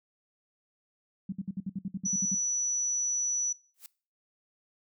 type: tone bursts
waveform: sine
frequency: 191.2 Hz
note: G3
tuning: 43 cents flat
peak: -30 dBFS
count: 12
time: 1.29-2.347 s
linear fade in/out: 5 ms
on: 34 ms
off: 59 ms
type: tone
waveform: sine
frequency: 5920 Hz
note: F#8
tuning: in tune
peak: -27 dBFS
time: 2.05-3.53 s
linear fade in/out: 10 ms
type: noise with exponential growth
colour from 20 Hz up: blue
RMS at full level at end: -41 dBFS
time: 3.74-3.86 s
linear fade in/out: 1 ms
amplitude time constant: 24 ms
effects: noise-tail reverb RT60 0.4 s tail -22 dB re dry

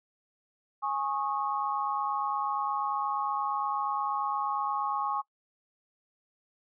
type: chord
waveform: sine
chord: Ab suspended fourth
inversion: none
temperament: equal with one note detuned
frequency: 830.6 / 1096 / 1244.5 Hz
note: Ab5 / Db6 / Eb6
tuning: 0 / -20 / 0 cents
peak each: -32 / -31 / -37 dBFS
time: 0.82-5.22 s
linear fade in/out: 20 ms
effects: noise-tail reverb RT60 0.1 s tail -22 dB re dry

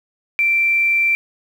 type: tone with quantisation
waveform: sine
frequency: 2349 Hz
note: D7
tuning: in tune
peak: -13 dBFS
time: 0.39-1.15 s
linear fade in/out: 0 ms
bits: 7
effects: none

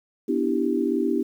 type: chord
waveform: sine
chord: E minor seventh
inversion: second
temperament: equal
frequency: 246.9 / 293.7 / 329.6 / 392 Hz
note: B3 / D4 / E4 / G4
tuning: 0 / 0 / 0 / 0 cents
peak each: -26 dBFS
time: 0.28-1.23 s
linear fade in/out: 10 ms
effects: 9-bit

